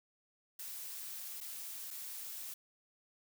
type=noise with dropouts; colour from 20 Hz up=blue; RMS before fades=-45 dBFS; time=0.59-2.54 s; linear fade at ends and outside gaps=5 ms; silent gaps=1.405-1.41 / 1.906-1.909 s; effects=none